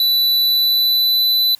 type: tone with pitch glide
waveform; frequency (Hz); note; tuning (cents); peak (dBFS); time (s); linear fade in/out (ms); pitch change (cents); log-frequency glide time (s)
square; 3970 to 3995; B7 to B7; +8 to +19; -13; 0-1.55; 2; +11; 0.41-1.25
effects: white hiss -49 dBFS RMS until 1.59 s